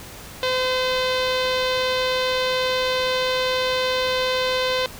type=tone with low-pass filter; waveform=sawtooth; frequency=512 Hz; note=C5; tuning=38 cents flat; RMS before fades=-22 dBFS; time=0.43-4.86 s; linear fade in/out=0 ms; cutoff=3900 Hz; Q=3; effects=pink hiss -39 dBFS RMS until 4.99 s